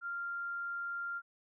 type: tone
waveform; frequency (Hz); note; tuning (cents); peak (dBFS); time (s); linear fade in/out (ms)
sine; 1392; F6; -6; -36; 0.01-1.22; 50
effects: none